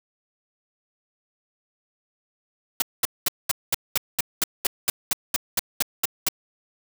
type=noise bursts; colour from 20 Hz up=white; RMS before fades=-21 dBFS; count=16; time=2.8-6.286 s; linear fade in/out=2 ms; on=21 ms; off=210 ms; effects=none